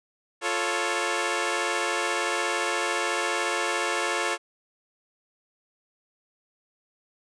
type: chord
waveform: 10% pulse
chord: F augmented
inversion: none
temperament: equal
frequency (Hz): 349.2 / 440 / 554.4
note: F4 / A4 / C#5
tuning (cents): 0 / 0 / 0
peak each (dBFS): -21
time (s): 0.41-4.38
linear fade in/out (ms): 50
effects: resampled to 22050 Hz